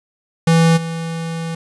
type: tone with level steps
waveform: square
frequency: 164.81 Hz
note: E3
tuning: in tune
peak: -10 / -22 dBFS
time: 0.47-1.55 s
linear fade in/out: 5 ms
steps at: 0.76 s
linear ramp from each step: 20 ms
effects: resampled to 24000 Hz + 7-bit